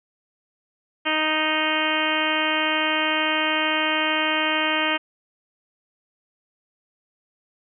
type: harmonic tone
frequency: 311.1 Hz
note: D#4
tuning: in tune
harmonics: 1 / 2 / 3 / 4 / 5 / 6 / 7 / 8 / 9 / 10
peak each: -29 / -29 / -29 / -29 / -29 / -29 / -29 / -29 / -29 / -29 dBFS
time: 1.05-4.98 s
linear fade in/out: 20 ms
effects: none